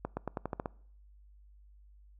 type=accelerating click train; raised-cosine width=1 ms; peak=-20 dBFS; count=8; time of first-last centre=0.05-0.658 s; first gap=120 ms; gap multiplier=0.89; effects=noise-tail reverb RT60 0.6 s tail -24 dB re dry + added 50 Hz sine -55 dBFS peak until 2.19 s